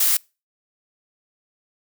blue noise, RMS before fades -18 dBFS, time 0-0.17 s, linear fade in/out 5 ms, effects noise-tail reverb RT60 0.3 s tail -26 dB re dry

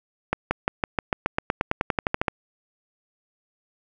accelerating click train, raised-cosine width 0.5 ms, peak -6 dBFS, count 18, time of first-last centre 0.33-2.282 s, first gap 180 ms, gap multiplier 0.94, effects none

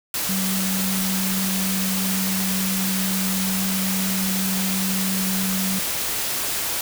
sine tone in noise, 190 Hz, F#3, 46 cents sharp, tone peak -23 dBFS, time 0.29-5.79 s, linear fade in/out 2 ms, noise white, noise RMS -25 dBFS, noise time 0.14-6.81 s, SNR -1 dB, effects none

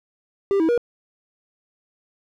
triangle tone with pitch steps, 395.9 / 323.2 / 477.5 Hz, G4 / E4 / A#4, +17 / -34 / +42 cents, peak -14 dBFS, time 0.51-0.777 s, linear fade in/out 0 ms, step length 89 ms, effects none

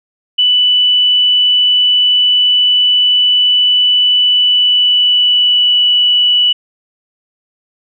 sine tone with pitch glide, 2977 to 2955 Hz, F#7 to F#7, +10 to -3 cents, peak -7 dBFS, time 0.38-6.53 s, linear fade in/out 10 ms, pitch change -13 cents, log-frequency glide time 4.19-5.83 s, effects none

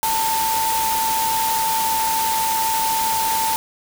sine tone in noise, 894 Hz, A5, 27 cents sharp, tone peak -19 dBFS, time 0.03-3.56 s, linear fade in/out 0 ms, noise white, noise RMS -24 dBFS, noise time 0.03-3.56 s, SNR +2 dB, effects none

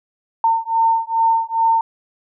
sine beating tone pair, 906 / 908.4 Hz, A#5 / A#5, -50 / -45 cents, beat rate 2.4 Hz, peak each -17 dBFS, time 0.44-1.81 s, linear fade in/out 2 ms, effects none

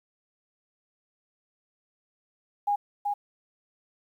sine tone with echo, 818 Hz, G#5, 26 cents flat, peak -22 dBFS, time 2.67-2.76 s, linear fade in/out 10 ms, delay 380 ms, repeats 1, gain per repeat -3 dB, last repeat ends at 3.14 s, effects 10-bit

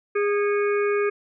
harmonic tone with a mistuned harmonic, 410 Hz, G#4, 22 cents flat, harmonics 1 / 3 / 4 / 5 / 6, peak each -20 / -30 / -32 / -34 / -36 dBFS, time 0.15-1.1 s, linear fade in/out 10 ms, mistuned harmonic 5, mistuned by +120 cents, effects none

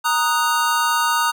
square chord, D# minor, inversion second, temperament equal, 932.3 / 1244.5 / 1480 Hz, A#5 / D#6 / F#6, 0 / 0 / 0 cents, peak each -21 / -21 / -24 dBFS, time 0.04-1.32 s, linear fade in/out 20 ms, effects none

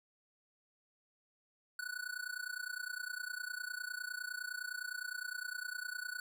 square tone with amplitude modulation, 1480 Hz, F#6, in tune, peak -37 dBFS, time 1.79-6.2 s, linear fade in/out 2 ms, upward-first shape sine, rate 29.8 Hz, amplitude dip 90%, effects none

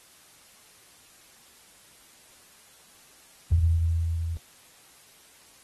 sine tone with level ramp, 83 Hz, E2, 12 cents sharp, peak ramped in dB -16 to -28 dBFS, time 3.52-4.37 s, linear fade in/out 0 ms, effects white hiss -55 dBFS RMS until 5.63 s + AAC 32 kbps

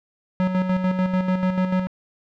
square tone with tremolo, 185 Hz, F#3, in tune, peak -18 dBFS, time 0.4-1.87 s, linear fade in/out 0 ms, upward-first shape square, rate 6.8 Hz, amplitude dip 50%, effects low-pass 2000 Hz 12 dB/octave

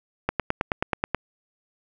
click train, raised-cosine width 0.5 ms, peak -7 dBFS, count 9, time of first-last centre 0.29-1.147 s, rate 9.34 Hz, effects none

